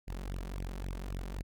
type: tone with flanger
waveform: sawtooth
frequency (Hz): 45.96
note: F#1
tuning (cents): -11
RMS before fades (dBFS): -39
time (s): 0.07-1.43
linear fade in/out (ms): 20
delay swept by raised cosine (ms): 0.34 to 5.44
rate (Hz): 3.7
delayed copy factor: +1
effects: none